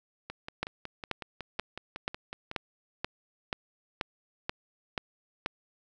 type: two click trains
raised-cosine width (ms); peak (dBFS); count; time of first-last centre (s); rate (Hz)
0.3; -14 / -22; 11 / 13; 0.63-5.461 / 0.3-2.514; 2.07 / 5.42
effects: none